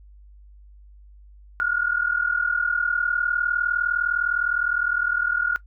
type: tone pair together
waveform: sine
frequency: 1410.3 / 1450 Hz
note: F6 / F#6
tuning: +17 / -35 cents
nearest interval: unison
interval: 48 cents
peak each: -23 dBFS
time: 1.6-5.56 s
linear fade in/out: 0 ms
effects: noise-tail reverb RT60 0.1 s tail -18 dB re dry + added 50 Hz sine -45 dBFS peak until 5.66 s